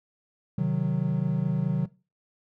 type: chord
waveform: triangle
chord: C diminished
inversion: none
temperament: equal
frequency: 130.81 / 155.56 / 185 Hz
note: C3 / Eb3 / Gb3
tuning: 0 / 0 / 0 cents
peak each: -27 / -25 / -25 dBFS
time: 0.58-1.86 s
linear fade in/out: 5 ms
effects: noise-tail reverb RT60 0.3 s tail -19 dB re dry

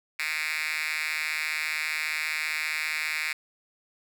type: tone with high-pass filter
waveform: 5% pulse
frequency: 154.9 Hz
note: D#3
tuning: 7 cents flat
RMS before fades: -30 dBFS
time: 0.19-3.33 s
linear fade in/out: 5 ms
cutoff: 2300 Hz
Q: 4.5
effects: none

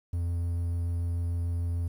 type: tone with vibrato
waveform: triangle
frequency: 85.7 Hz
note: F2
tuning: 32 cents flat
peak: -25 dBFS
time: 0.13-1.88 s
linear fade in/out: 5 ms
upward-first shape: sine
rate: 6.8 Hz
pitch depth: 9 cents each way
effects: 10-bit

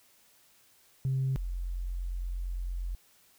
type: tone pair in turn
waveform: sine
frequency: 132.9 / 44.35 Hz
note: C3 / F1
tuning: +27 / +27 cents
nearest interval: octave + perfect fifth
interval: 1900 cents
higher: first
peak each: -25 / -31 dBFS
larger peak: first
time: 1.05-1.36 / 1.36-2.95 s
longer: second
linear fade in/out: 0 ms
effects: tanh soft clip ceiling -23 dBFS + white hiss -63 dBFS RMS until 3.38 s

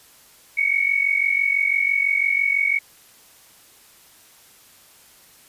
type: tone pair together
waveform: sine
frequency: 2205 / 2251 Hz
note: C#7 / C#7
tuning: -10 / +26 cents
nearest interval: unison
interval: 36 cents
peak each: -20 dBFS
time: 0.57-2.79 s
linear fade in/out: 10 ms
effects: white hiss -51 dBFS RMS until 5.48 s + resampled to 32000 Hz

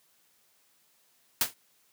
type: noise with exponential decay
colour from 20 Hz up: white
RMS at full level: -21 dBFS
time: 1.41-1.54 s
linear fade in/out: 2 ms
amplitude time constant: 28 ms
effects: white hiss -67 dBFS RMS until 1.92 s + high-pass 100 Hz 12 dB/octave

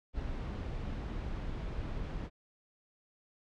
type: noise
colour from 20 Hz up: brown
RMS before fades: -38 dBFS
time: 0.13-2.3 s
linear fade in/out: 50 ms
effects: low-pass 4000 Hz 12 dB/octave

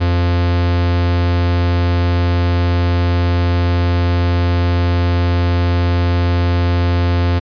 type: tone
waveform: 45% pulse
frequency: 87.31 Hz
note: F2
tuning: in tune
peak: -12 dBFS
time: 0-7.4 s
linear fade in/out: 20 ms
effects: resampled to 11025 Hz

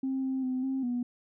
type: tone with pitch steps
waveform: sine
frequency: 265.5 / 263.7 / 256.5 / 265.9 / 244.1 Hz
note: C4 / C4 / C4 / C4 / B3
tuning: +25 / +14 / -34 / +28 / -20 cents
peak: -27 dBFS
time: 0.03-1.03 s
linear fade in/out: 5 ms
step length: 200 ms
effects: tanh soft clip ceiling -24 dBFS

